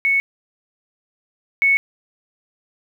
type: tone pair in turn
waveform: sine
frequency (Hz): 2211 / 2211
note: C#7 / C#7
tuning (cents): -5 / -5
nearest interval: unison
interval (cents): 0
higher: neither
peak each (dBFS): -14 / -12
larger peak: second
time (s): 0.05-0.2 / 1.62-1.77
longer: neither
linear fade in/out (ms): 0
effects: 8-bit